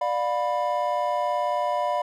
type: chord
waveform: triangle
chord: B diminished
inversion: first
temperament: just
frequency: 592.7 / 711.2 / 987.8 Hz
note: D5 / F5 / B5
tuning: +16 / +31 / 0 cents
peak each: -25 dBFS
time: 0.01-2.02 s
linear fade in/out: 5 ms
effects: none